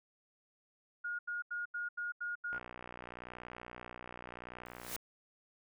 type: tone bursts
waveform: sine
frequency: 1432 Hz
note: F6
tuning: 43 cents sharp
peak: -36 dBFS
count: 7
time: 1.04-2.588 s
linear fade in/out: 10 ms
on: 150 ms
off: 83 ms
type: click train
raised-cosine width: 0.5 ms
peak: -31 dBFS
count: 149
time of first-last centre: 2.53-4.964 s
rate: 60.8 Hz
type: noise with exponential growth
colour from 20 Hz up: white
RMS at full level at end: -38 dBFS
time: 4.66-4.96 s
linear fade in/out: 0 ms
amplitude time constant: 65 ms
effects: none